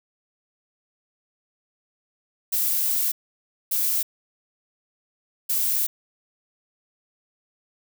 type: noise bursts at uneven times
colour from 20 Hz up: violet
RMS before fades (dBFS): -23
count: 3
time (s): 2.52-3.12 / 3.71-4.03 / 5.49-5.87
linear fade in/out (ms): 10
effects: none